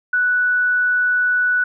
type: tone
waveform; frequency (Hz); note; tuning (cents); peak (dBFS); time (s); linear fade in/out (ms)
sine; 1480; F#6; 0; -14; 0.13-1.64; 5
effects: none